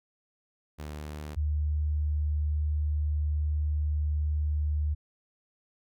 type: tone pair in turn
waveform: sawtooth / sine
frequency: 75.1 / 75.1 Hz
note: D2 / D2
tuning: +39 / +39 cents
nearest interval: unison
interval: 0 cents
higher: neither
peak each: -33 / -25 dBFS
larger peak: second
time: 0.78-1.36 / 1.36-4.95 s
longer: second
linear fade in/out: 20 ms
effects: none